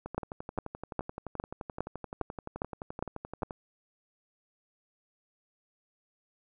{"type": "two click trains", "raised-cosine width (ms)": 1, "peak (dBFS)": [-24, -16], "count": [41, 9], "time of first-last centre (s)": [[0.06, 3.508], [0.18, 3.432]], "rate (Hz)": [11.6, 2.46], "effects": []}